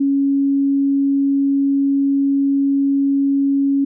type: tone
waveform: sine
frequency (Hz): 277.2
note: C#4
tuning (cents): 0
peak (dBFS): -13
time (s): 0-3.85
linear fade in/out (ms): 10
effects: none